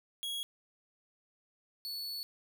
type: tone pair in turn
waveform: 45% pulse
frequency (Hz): 3317 / 4428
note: G#7 / C#8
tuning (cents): -3 / -3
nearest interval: perfect fourth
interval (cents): 500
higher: second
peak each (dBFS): -35 / -37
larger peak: first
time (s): 0.23-0.43 / 1.85-2.23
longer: second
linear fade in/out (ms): 0
effects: none